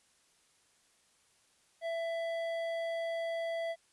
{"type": "tone with hard clipping", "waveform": "sine", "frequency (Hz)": 665, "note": "E5", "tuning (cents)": 15, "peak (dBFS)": -35, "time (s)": [1.81, 3.76], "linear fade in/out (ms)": 50, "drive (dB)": 10, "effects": ["white hiss -69 dBFS RMS until 3.92 s", "resampled to 24000 Hz"]}